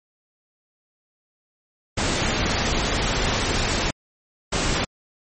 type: noise bursts at uneven times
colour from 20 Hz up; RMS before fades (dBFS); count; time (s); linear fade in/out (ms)
pink; -22; 2; 1.97-3.91 / 4.52-4.85; 10
effects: MP3 32 kbps